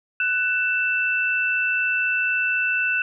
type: tone pair together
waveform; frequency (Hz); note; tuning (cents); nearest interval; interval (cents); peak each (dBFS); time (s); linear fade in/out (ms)
sine; 1492 / 2658; F#6 / E7; +14 / +14; minor seventh; 1000; -22; 0.2-3.02; 2
effects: none